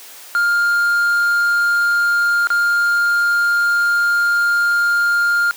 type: tone with dropouts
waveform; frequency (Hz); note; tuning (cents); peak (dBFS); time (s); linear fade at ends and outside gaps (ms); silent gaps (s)
triangle; 1405; F6; +10; -11; 0.35-5.51; 0; 2.471-2.503
effects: white hiss -38 dBFS RMS until 5.56 s + high-pass 400 Hz 12 dB/octave